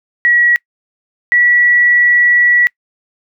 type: tone pair in turn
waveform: sine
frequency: 1922 / 1941 Hz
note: B6 / B6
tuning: -48 / -31 cents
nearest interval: unison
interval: 17 cents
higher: second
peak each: -7 dBFS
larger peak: neither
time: 0.25-0.56 / 1.32-2.67 s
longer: second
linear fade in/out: 0 ms
effects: noise-tail reverb RT60 0.1 s tail -25 dB re dry